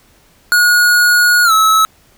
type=tone with pitch glide; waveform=square; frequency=1447 to 1296.6 Hz; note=F#6 to E6; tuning=-39 to -29 cents; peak=-8 dBFS; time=0.52-1.85 s; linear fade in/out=0 ms; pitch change=-190 cents; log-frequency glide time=1.44-1.52 s; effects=pink hiss -50 dBFS RMS until 2.17 s